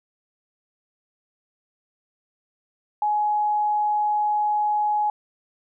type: tone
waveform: sine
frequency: 840 Hz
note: G#5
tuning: 19 cents sharp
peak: -19 dBFS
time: 3.02-5.1 s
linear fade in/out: 2 ms
effects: none